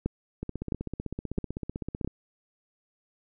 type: two click trains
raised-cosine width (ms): 3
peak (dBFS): -20 / -14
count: 27 / 4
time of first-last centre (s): 0.43-2.076 / 0.06-2.047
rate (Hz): 15.8 / 1.51
effects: none